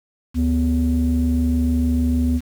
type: tone pair together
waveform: sine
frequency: 73.37 / 246.8 Hz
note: D2 / B3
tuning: -1 / -1 cents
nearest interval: octave + major sixth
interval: 2100 cents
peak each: -17 dBFS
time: 0.34-2.41 s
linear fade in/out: 50 ms
effects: tanh soft clip ceiling -11 dBFS + 7-bit